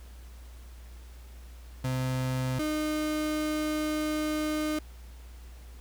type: tone pair in turn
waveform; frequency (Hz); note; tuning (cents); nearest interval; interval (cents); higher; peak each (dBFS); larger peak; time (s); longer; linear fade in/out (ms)
35% pulse; 129.1 / 306.1; C3 / D#4; -23 / -28; octave + minor third; 1495; second; -26; neither; 1.84-2.59 / 2.59-4.79; second; 5
effects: added 60 Hz sine -44 dBFS peak until 5.8 s + pink hiss -57 dBFS RMS until 5.8 s